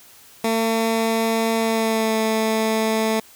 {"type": "tone with pitch glide", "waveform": "15% pulse", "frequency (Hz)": [225.4, 220.6], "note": ["A3", "A3"], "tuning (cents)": [42, 5], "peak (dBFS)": -12, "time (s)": [0.44, 3.2], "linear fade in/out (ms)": 5, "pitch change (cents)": -37, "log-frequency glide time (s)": [1.6, 2.16], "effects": ["white hiss -48 dBFS RMS until 3.35 s"]}